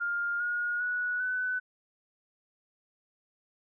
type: tone with pitch steps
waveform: sine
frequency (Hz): 1406 / 1437.2 / 1469.1 / 1501.7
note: F6 / F6 / F#6 / F#6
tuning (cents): +11 / +49 / -13 / +25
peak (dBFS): -28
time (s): 0-1.6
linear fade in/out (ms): 20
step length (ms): 400
effects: none